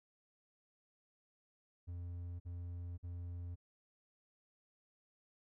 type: tone bursts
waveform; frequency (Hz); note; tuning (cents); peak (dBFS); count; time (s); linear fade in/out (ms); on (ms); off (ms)
triangle; 87.31; F2; 0; -40; 3; 1.87-3.558; 20; 530; 49
effects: none